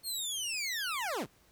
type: linear sweep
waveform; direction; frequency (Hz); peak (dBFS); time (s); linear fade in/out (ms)
20% pulse; down; 4348 to 73.42; -28; 0.03-1.27; 50
effects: pink hiss -65 dBFS RMS until 1.51 s